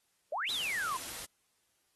sine exponential two-way sweep, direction up then down, 541 to 4074 to 986 Hz, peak -32 dBFS, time 0.32-0.97 s, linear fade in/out 5 ms, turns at 0.51 s
white noise, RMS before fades -42 dBFS, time 0.49-1.25 s, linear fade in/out 0 ms
effects white hiss -75 dBFS RMS until 1.95 s + AAC 32 kbps

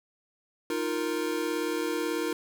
square chord, Eb suspended second, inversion none, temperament equal, 311.1 / 349.2 / 466.2 Hz, Eb4 / F4 / Bb4, 0 / 0 / 0 cents, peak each -33 dBFS, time 0.7-2.33 s, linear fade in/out 2 ms, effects none

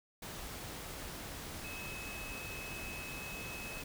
sine tone in noise, 2573 Hz, E7, 43 cents flat, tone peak -45 dBFS, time 1.64-3.82 s, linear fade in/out 5 ms, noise pink, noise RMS -45 dBFS, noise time 0.22-3.84 s, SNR -3 dB, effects none

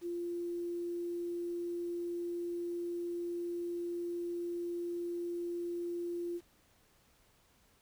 sine tone with quantisation, 346.4 Hz, F4, 14 cents flat, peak -35 dBFS, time 0.01-6.41 s, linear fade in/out 50 ms, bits 10, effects pink hiss -68 dBFS RMS until 7.81 s

